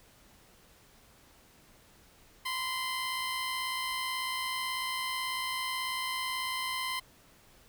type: tone pair together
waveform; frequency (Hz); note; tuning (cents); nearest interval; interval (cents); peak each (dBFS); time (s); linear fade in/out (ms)
15% pulse; 978 / 1036.2; B5 / C6; -17 / -17; minor second; 100; -36 / -26; 2.45-7; 10
effects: pink hiss -60 dBFS RMS until 7.68 s